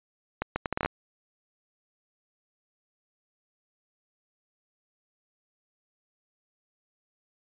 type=accelerating click train; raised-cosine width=0.5 ms; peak=-12 dBFS; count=9; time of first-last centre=0.42-0.86 s; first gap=140 ms; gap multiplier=0.7; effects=resampled to 8000 Hz